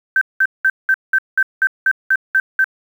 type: tone bursts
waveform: sine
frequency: 1552 Hz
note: G6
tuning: 18 cents flat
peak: -10 dBFS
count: 11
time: 0.16-2.643 s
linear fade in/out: 2 ms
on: 53 ms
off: 190 ms
effects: 7-bit